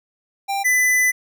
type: tone pair in turn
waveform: square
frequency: 791 / 2002 Hz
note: G5 / B6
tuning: +15 / +23 cents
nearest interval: octave + major third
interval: 1608 cents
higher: second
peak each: -21 / -15 dBFS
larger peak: second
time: 0.48-0.64 / 0.64-1.12 s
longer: second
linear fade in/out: 20 ms
effects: none